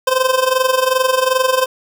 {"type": "tone with amplitude modulation", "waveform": "25% pulse", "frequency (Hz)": 517, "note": "C5", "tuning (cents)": -21, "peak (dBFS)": -6, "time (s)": [0.07, 1.66], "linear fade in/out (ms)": 5, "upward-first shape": "sine", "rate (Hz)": 22.6, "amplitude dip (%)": 75, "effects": ["7-bit"]}